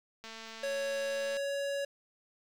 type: click train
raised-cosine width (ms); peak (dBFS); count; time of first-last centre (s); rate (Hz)
0.2; -29; 254; 0.24-1.369; 224
type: tone with pitch glide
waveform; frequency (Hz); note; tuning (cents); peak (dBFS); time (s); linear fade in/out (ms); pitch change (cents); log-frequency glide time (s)
square; 554.4 to 560.8; C#5 to C#5; 0 to +20; -33; 0.63-1.85; 5; +20; 1.1-1.54
effects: low-pass 9000 Hz 12 dB/octave + 9-bit